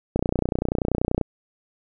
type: click train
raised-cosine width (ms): 2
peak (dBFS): -8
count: 33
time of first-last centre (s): 0.16-1.213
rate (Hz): 30.4
effects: none